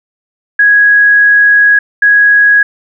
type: tone pair in turn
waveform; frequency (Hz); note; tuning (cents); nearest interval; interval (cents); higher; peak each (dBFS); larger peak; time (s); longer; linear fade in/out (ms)
sine; 1661.2 / 1661.2; G#6 / G#6; 0 / 0; unison; 0; neither; -3; neither; 0.59-1.79 / 2.02-2.63; first; 5
effects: none